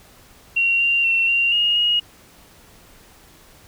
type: tone with pitch steps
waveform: sine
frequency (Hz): 2747 / 2772 / 2713 / 2765 / 2858 / 2880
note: F7 / F7 / E7 / F7 / F7 / F#7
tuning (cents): -29 / -14 / +49 / -18 / +39 / -47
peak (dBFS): -15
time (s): 0.56-2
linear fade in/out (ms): 10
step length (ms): 240
effects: pink hiss -49 dBFS RMS until 3.67 s